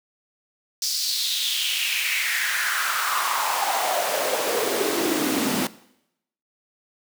pink noise with high-pass filter sweep, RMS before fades -24 dBFS, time 0.82-5.67 s, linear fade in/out 2 ms, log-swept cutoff 5200 to 220 Hz, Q 4.1, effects noise-tail reverb RT60 0.8 s tail -19 dB re dry

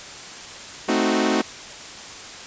sawtooth chord, A diminished seventh, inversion none, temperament equal, 220 / 261.6 / 311.1 / 370 Hz, A3 / C4 / Eb4 / Gb4, 0 / 0 / 0 / 0 cents, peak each -20 dBFS, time 0.88-1.42 s, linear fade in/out 10 ms, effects white hiss -37 dBFS RMS until 2.46 s + resampled to 16000 Hz

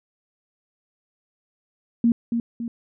sine tone with echo, 233.6 Hz, A#3, 4 cents sharp, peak -14 dBFS, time 2.04-2.12 s, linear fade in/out 2 ms, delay 280 ms, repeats 2, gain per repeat -6 dB, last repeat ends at 2.68 s, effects none

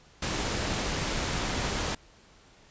pink noise, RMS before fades -30 dBFS, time 0.22-1.95 s, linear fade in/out 5 ms, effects pink hiss -57 dBFS RMS until 2.7 s + resampled to 16000 Hz

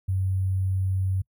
sine tone with sample-and-hold, 94.7 Hz, F#2, 41 cents sharp, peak -22 dBFS, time 0.08-1.22 s, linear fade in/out 10 ms, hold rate 11025 Hz, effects noise-tail reverb RT60 0.1 s tail -24 dB re dry

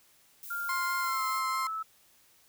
violet noise, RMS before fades -44 dBFS, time 0.43-1.39 s, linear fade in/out 0 ms
sine tone with pitch glide, 1400 to 1306.2 Hz, F6 to E6, +4 to -16 cents, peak -32 dBFS, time 0.5-1.83 s, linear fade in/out 10 ms, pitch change -120 cents, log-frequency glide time 1.01-1.21 s
35% pulse tone with vibrato, 1050 Hz, C6, 6 cents sharp, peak -29 dBFS, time 0.69-1.67 s, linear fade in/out 2 ms, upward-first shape triangle, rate 4.7 Hz, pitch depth 10 cents each way
effects white hiss -63 dBFS RMS until 2.48 s

